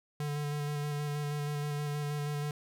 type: tone with vibrato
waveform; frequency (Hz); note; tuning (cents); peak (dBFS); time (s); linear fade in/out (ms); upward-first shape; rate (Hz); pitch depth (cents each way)
square; 146.83; D3; 0; -33; 0.2-2.51; 2; square; 6.3; 15
effects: none